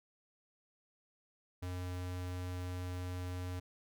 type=tone; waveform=square; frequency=90.3 Hz; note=F#2; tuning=42 cents flat; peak=-39 dBFS; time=1.62-3.6 s; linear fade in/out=10 ms; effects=none